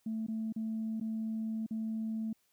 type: tone with dropouts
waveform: sine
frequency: 221.3 Hz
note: A3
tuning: 10 cents sharp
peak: -32 dBFS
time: 0.06-2.33 s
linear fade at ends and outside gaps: 5 ms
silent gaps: 0.266-0.283 / 0.525-0.561 / 1-1.01 / 1.664-1.708 s
effects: tanh soft clip ceiling -29 dBFS + white hiss -74 dBFS RMS until 2.52 s